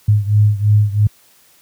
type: beating tone pair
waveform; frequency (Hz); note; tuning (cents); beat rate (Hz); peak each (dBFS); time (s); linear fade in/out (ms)
sine; 103.83 / 106.83; G#2 / G#2; 0 / +49; 3; -11 / -14; 0.08-1.07; 5
effects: white hiss -51 dBFS RMS until 1.61 s + high-pass 60 Hz 12 dB/octave